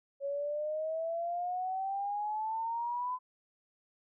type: exponential sweep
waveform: sine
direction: up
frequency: 553 to 1015 Hz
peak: -32 dBFS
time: 0.2-3.19 s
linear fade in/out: 50 ms
effects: none